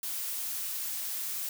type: noise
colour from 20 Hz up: blue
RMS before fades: -35 dBFS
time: 0.03-1.49 s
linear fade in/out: 2 ms
effects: none